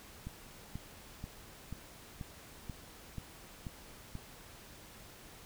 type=click train; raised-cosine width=5 ms; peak=-29 dBFS; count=9; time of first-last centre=0.27-4.153 s; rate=2.06 Hz; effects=pink hiss -54 dBFS RMS until 5.45 s